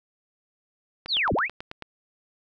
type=click train; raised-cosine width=0.3 ms; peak=-19 dBFS; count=8; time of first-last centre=1.06-1.823 s; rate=9.17 Hz
type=linear two-way sweep; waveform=sine; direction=down then up; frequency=4837 to 32.02 to 2754 Hz; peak=-21 dBFS; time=1.08-1.49 s; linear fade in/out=50 ms; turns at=1.33 s
effects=none